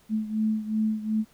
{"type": "beating tone pair", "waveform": "sine", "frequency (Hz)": [216.4, 219.1], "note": ["A3", "A3"], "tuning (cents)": [-29, -7], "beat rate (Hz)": 2.7, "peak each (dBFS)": [-25, -29], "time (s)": [0.09, 1.25], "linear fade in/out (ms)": 50, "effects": ["pink hiss -60 dBFS RMS until 1.33 s"]}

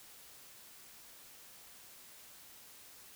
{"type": "silence", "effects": ["white hiss -56 dBFS RMS until 3.15 s"]}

